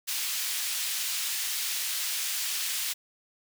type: high-pass noise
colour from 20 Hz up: pink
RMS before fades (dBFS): -31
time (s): 0.07-2.94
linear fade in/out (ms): 20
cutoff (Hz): 2900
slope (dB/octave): 12
effects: none